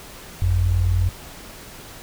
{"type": "tone pair together", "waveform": "sine", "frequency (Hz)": [50.88, 91], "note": ["G#1", "F#2"], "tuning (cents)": [-35, -28], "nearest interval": "minor seventh", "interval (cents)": 1007, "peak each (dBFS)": [-21, -17], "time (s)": [0.42, 1.09], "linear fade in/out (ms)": 0, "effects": ["pink hiss -40 dBFS RMS until 2.02 s"]}